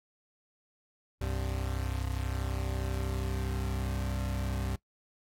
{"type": "tone pair together", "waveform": "40% pulse", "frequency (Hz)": [64.81, 97.1], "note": ["C2", "G2"], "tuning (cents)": [-16, -16], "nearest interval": "perfect fifth", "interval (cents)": 700, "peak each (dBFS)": [-32, -34], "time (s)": [1.21, 4.76], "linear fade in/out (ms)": 5, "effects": ["noise-tail reverb RT60 0.1 s tail -22 dB re dry", "AAC 64 kbps"]}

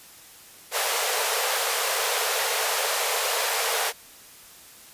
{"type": "high-pass noise", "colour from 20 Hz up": "pink", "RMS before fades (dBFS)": -25, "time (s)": [0.71, 3.93], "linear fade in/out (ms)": 50, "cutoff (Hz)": 430, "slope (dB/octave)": 96, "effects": ["white hiss -48 dBFS RMS until 4.93 s", "resampled to 32000 Hz"]}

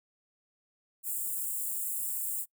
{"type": "high-pass noise", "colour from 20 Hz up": "white", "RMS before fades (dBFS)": -34, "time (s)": [1.03, 2.46], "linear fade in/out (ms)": 50, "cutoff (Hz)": 7300, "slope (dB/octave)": 96, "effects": ["noise-tail reverb RT60 0.1 s tail -23 dB re dry"]}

